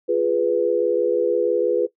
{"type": "chord", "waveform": "sine", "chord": "F diminished", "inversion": "none", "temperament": "equal", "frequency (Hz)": [349.2, 415.3, 493.9], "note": ["F4", "Ab4", "Cb5"], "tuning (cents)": [0, 0, 0], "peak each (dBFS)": [-23, -22, -19], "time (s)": [0.08, 1.87], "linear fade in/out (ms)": 20, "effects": ["noise-tail reverb RT60 0.1 s tail -17 dB re dry"]}